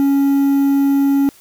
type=tone with quantisation; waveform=triangle; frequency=278 Hz; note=C#4; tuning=5 cents sharp; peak=-9 dBFS; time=0-1.29 s; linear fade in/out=0 ms; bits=6; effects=white hiss -47 dBFS RMS until 1.4 s